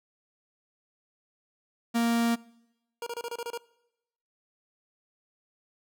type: tone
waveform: 45% pulse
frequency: 233.1 Hz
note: A#3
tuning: in tune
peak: -23 dBFS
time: 1.94-2.36 s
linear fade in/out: 20 ms
type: tone bursts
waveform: 25% pulse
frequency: 471.8 Hz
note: A#4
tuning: 21 cents sharp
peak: -29 dBFS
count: 8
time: 3.02-3.576 s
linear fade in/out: 2 ms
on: 45 ms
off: 28 ms
effects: noise-tail reverb RT60 0.9 s tail -23 dB re dry